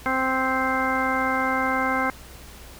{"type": "harmonic tone", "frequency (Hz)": 261.6, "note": "C4", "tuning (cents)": 0, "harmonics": [1, 2, 3, 4, 5, 6, 8], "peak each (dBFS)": [-28, -30, -28, -28, -29, -28, -29], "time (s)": [0.06, 2.1], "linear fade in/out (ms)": 0, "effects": ["added 60 Hz sine -45 dBFS peak until 2.79 s", "pink hiss -45 dBFS RMS until 2.79 s"]}